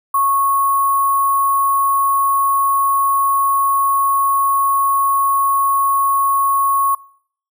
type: tone with sample-and-hold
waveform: sine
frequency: 1100 Hz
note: C#6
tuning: 14 cents flat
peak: -12 dBFS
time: 0.14-6.95 s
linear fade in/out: 5 ms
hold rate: 11025 Hz
effects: noise-tail reverb RT60 0.6 s tail -24 dB re dry